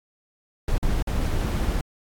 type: noise with dropouts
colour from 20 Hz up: brown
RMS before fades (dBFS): -23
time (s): 0.68-1.81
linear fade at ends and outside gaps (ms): 2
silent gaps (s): 0.781-0.828 / 1.025-1.072
effects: AAC 64 kbps